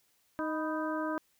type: harmonic tone with a mistuned harmonic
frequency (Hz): 311.1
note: D#4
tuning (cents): 0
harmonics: 1 / 2 / 3 / 4 / 5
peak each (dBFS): -34 / -37 / -39 / -40 / -41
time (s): 0.39-1.18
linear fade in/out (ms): 0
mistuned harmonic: 3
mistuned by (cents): +94
effects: white hiss -71 dBFS RMS until 1.39 s